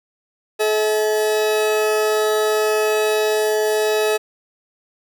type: tone pair together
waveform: 40% pulse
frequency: 428.8 / 643 Hz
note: A4 / E5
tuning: -45 / -43 cents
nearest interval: perfect fifth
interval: 702 cents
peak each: -16 / -22 dBFS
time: 0.59-4.18 s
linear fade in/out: 20 ms
effects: none